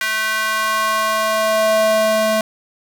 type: tone with high-pass filter sweep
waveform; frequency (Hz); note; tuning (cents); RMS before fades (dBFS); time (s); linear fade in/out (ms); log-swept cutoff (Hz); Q
square; 217.9; A3; -17; -17; 0.01-2.41; 2; 1700 to 450; 2.5
effects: 7-bit